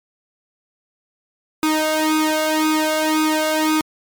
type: tone with flanger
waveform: sawtooth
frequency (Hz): 311.1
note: D#4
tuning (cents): 0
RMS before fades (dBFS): -18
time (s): 1.63-3.81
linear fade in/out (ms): 0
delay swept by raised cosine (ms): 0.81 to 1.42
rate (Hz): 1.9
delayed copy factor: +0.9
effects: MP3 96 kbps